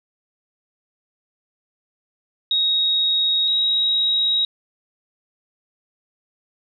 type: tone pair in turn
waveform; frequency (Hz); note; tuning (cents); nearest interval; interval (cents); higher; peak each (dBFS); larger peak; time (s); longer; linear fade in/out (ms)
sine; 3772 / 3811; A#7 / A#7; +20 / +38; unison; 18; second; -16; neither; 2.51-3.48 / 3.48-4.45; neither; 2
effects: none